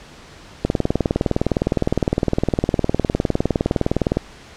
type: click train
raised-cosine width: 2 ms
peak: -3 dBFS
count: 70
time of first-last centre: 0.65-4.17 s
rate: 19.6 Hz
effects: pink hiss -42 dBFS RMS until 4.56 s + low-pass 6000 Hz 12 dB/octave